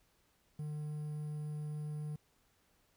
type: tone with quantisation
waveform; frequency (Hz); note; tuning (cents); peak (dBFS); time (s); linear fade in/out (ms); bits
triangle; 150.6; D3; +44; -36; 0.59-2.16; 5; 11
effects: pink hiss -73 dBFS RMS until 2.96 s